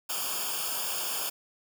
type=noise with comb filter; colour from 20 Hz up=white; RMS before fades=-32 dBFS; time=0.09-1.3 s; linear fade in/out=10 ms; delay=0.5 ms; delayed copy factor=-0.95; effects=none